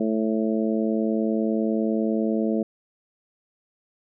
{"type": "harmonic tone", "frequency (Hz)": 110, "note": "A2", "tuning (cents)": 0, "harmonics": [2, 3, 4, 5, 6], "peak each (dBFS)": [-23, -27, -29, -31, -33], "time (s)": [0, 2.63], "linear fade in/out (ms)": 5, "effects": []}